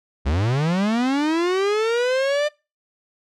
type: linear sweep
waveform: 45% pulse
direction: up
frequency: 61.74 to 602 Hz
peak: -18 dBFS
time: 0.25-2.49 s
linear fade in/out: 20 ms
effects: noise-tail reverb RT60 0.3 s tail -25 dB re dry + low-pass 5000 Hz 12 dB/octave